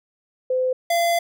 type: tone pair in turn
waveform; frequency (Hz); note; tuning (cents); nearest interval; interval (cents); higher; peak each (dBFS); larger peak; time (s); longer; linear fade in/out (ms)
sine / square; 512 / 683.4; C5 / F5; -38 / -38; perfect fourth; 500; second; -18; neither; 0.5-0.73 / 0.9-1.19; second; 5
effects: none